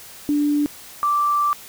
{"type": "tone pair in turn", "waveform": "sine", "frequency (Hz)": [292.9, 1171.6], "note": ["D4", "D6"], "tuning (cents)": [-5, -5], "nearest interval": "2 octaves", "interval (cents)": 2400, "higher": "second", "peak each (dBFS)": -16, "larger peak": "neither", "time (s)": [[0.29, 0.66], [1.03, 1.53]], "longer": "second", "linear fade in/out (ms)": 0, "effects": ["white hiss -41 dBFS RMS until 1.68 s"]}